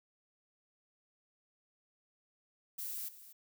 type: noise with echo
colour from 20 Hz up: violet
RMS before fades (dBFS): -41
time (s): 2.78-3.09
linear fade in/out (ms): 10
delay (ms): 240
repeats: 1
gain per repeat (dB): -14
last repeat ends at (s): 3.33
effects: none